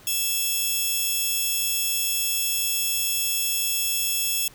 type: tone pair together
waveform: 5% pulse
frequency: 2649 / 3338 Hz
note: E7 / G#7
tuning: +8 / +8 cents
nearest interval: major third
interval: 400 cents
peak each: -17 dBFS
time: 0.07-4.48 s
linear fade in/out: 2 ms
effects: pink hiss -50 dBFS RMS until 4.54 s